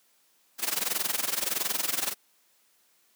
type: noise with amplitude modulation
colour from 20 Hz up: white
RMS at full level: -26 dBFS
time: 0.58-2.15 s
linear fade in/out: 50 ms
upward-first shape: sine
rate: 21.5 Hz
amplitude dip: 85%
effects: white hiss -66 dBFS RMS until 3.15 s + high-pass 200 Hz 12 dB/octave